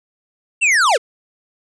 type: linear sweep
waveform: square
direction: down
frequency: 2794 to 388.6 Hz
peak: -12 dBFS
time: 0.61-0.98 s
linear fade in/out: 20 ms
effects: resampled to 22050 Hz